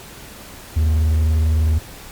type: tone with vibrato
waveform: triangle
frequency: 78.2 Hz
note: D#2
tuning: 9 cents sharp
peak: -11 dBFS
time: 0.76-1.79 s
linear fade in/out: 10 ms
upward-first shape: triangle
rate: 20 Hz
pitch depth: 120 cents each way
effects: pink hiss -38 dBFS RMS until 2.11 s + MP3 96 kbps